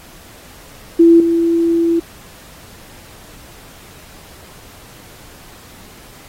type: tone with level steps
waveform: sine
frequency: 335.2 Hz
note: E4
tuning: 29 cents sharp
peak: -4 / -11 dBFS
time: 0.99-2 s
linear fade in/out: 10 ms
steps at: 1.2 s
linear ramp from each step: 2 ms
effects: pink hiss -41 dBFS RMS until 6.28 s + AAC 48 kbps